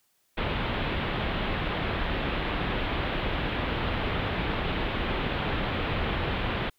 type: low-pass noise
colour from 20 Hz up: pink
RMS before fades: -29 dBFS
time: 0.37-6.7 s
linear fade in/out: 10 ms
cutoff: 3600 Hz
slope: 48 dB/octave
effects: white hiss -70 dBFS RMS until 6.78 s